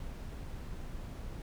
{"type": "noise", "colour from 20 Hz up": "brown", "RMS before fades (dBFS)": -42, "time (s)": [0, 1.42], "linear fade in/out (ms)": 2, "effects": []}